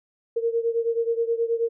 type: beating tone pair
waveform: sine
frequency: 459.6 / 469 Hz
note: A#4 / A#4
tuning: -25 / +11 cents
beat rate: 9.4 Hz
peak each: -23 / -26 dBFS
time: 0.36-1.69 s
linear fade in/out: 10 ms
effects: none